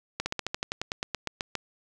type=slowing click train; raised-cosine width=0.2 ms; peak=-12 dBFS; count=15; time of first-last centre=0.2-1.553 s; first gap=60 ms; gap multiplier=1.07; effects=none